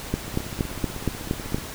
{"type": "two click trains", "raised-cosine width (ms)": 3, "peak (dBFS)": [-9, -21], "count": [7, 22], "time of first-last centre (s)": [[0.14, 1.545], [0.28, 1.584]], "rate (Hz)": [4.27, 16.1], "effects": ["pink hiss -36 dBFS RMS until 1.74 s"]}